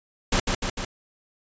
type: noise with echo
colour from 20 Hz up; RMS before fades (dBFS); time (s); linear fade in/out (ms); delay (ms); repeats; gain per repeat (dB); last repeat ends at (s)
pink; -21; 0.32-0.4; 5; 150; 3; -3; 0.85
effects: resampled to 16000 Hz